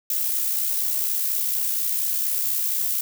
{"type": "noise with amplitude modulation", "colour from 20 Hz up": "violet", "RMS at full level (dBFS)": -22, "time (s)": [0.1, 3.01], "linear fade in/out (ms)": 2, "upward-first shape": "sine", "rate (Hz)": 64.2, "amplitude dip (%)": 40, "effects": []}